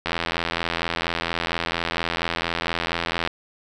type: click train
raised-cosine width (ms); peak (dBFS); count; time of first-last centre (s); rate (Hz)
0.3; -7; 272; 0.06-3.275; 84.3
effects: none